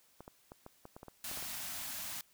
clicks, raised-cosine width 1 ms, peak -34 dBFS, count 11, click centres 0.206 / 0.279 / 0.519 / 0.664 / 0.854 / 0.965 / 1.031 / 1.083 / 1.314 / 1.374 / 1.426 s
white band-stop noise, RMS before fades -42 dBFS, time 1.24-2.21 s, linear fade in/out 2 ms, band 310 to 580 Hz, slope 96 dB/octave
effects white hiss -68 dBFS RMS until 2.33 s

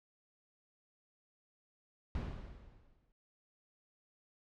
brown noise with exponential decay, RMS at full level -36 dBFS, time 2.15-3.12 s, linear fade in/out 1 ms, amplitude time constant 210 ms, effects low-pass 4000 Hz 12 dB/octave

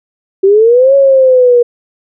sine linear two-way sweep, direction up then down, 378.4 to 556 to 476.2 Hz, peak -3 dBFS, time 0.43-1.63 s, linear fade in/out 10 ms, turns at 0.95 s, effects none

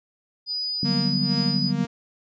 sine tone, 4952 Hz, D#8, 9 cents flat, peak -25 dBFS, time 0.46-1.73 s, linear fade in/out 50 ms
sine chord, G major seventh, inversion second, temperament just, 147 / 183.75 / 196 / 245 Hz, D3 / F#3 / G3 / B3, +2 / -12 / 0 / -14 cents, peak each -27 dBFS, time 0.83-1.85 s, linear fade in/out 2 ms
sawtooth tone with tremolo, 233.1 Hz, A#3, in tune, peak -25 dBFS, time 0.84-1.87 s, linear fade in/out 20 ms, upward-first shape sine, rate 2.2 Hz, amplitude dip 85%
effects resampled to 16000 Hz

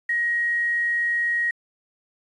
sine tone with quantisation, 1888 Hz, A#6, 22 cents sharp, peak -20 dBFS, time 0.09-1.51 s, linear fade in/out 5 ms, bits 8, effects resampled to 24000 Hz

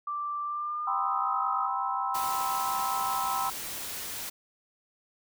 sine tone with pitch glide, 1174.7 to 1259 Hz, D6 to D#6, 0 to +20 cents, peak -30 dBFS, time 0.07-1.67 s, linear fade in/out 5 ms, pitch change +120 cents, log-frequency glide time 0.44-1.37 s
sine chord, C major seventh, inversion second, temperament just, 784.9 / 981.1 / 1046.5 / 1308.1 Hz, G5 / B5 / C6 / E6, +2 / -12 / 0 / -14 cents, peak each -33 dBFS, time 0.87-3.5 s, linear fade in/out 5 ms
white noise, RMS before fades -37 dBFS, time 2.14-4.3 s, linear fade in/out 10 ms
effects none

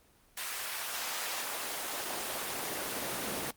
pink noise with high-pass filter sweep, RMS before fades -36 dBFS, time 0.37-3.51 s, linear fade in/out 5 ms, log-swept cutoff 1300 to 200 Hz, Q 0.71, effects pink hiss -64 dBFS RMS until 3.56 s + Opus 24 kbps

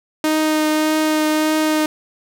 sawtooth tone with vibrato, 309.6 Hz, D#4, 9 cents flat, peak -11 dBFS, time 0.24-1.86 s, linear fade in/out 2 ms, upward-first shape triangle, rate 1.7 Hz, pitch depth 13 cents each way, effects none

